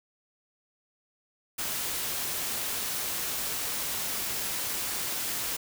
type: noise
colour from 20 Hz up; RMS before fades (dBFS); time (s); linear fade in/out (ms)
white; -32; 1.58-5.57; 10
effects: none